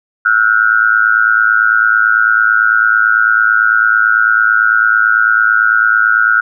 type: tone with amplitude modulation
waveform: sine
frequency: 1443 Hz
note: F#6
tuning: 44 cents flat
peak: -3 dBFS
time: 0.25-6.41 s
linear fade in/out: 10 ms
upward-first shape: sine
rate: 109 Hz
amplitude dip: 100%
effects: none